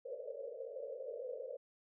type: band-pass noise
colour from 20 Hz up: pink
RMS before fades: -45 dBFS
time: 0.05-1.57 s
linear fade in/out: 10 ms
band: 460 to 580 Hz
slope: 96 dB/octave
effects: none